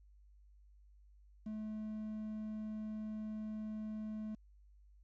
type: tone with quantisation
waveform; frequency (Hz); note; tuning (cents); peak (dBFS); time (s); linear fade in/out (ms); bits
triangle; 215.5; A3; -36; -38; 1.46-4.35; 5; 11
effects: added 50 Hz sine -60 dBFS peak until 5.03 s + resampled to 16000 Hz